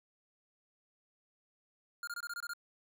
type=tone bursts; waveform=square; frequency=1412 Hz; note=F6; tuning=19 cents sharp; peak=-39 dBFS; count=8; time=2.03-2.535 s; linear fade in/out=2 ms; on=43 ms; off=23 ms; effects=none